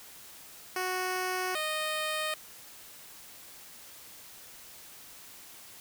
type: tone pair in turn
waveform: 10% pulse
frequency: 368.8 / 618.6 Hz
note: F#4 / D#5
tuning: -6 / -10 cents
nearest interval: major sixth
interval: 896 cents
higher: second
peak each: -22 dBFS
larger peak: neither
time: 0.76-1.55 / 1.55-2.34 s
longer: neither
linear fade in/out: 2 ms
effects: white hiss -50 dBFS RMS until 5.8 s